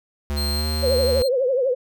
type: tone with pitch glide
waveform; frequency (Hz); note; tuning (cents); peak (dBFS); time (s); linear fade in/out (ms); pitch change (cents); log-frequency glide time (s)
square; 72.8 to 76.91; D2 to D#2; -15 to -20; -23; 0.3-1.22; 0; +95; 0.52-0.67
type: tone with tremolo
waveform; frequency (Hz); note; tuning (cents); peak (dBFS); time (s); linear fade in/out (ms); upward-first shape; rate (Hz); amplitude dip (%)
40% pulse; 4184; C8; -1; -24; 0.36-1.29; 20; square; 2; 25
type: tone with vibrato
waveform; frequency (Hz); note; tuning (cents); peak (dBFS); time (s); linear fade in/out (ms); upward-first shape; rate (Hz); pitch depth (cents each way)
sine; 518; C5; -17; -17; 0.82-1.75; 20; triangle; 12; 140
effects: none